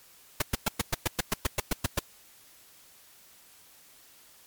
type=noise bursts; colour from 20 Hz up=pink; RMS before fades=-25 dBFS; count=13; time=0.4-1.993 s; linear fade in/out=5 ms; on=21 ms; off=110 ms; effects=white hiss -56 dBFS RMS until 4.46 s + MP3 96 kbps